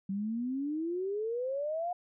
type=exponential sweep; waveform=sine; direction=up; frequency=190.4 to 724 Hz; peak=-31 dBFS; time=0.09-1.93 s; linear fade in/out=5 ms; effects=none